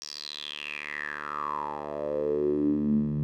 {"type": "tone with band-pass filter sweep", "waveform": "10% pulse", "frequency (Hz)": 74, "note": "D2", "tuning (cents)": 14, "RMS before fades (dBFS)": -30, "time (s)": [0.02, 3.23], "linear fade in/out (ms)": 0, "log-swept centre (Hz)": [5500, 160], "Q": 7.6, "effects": []}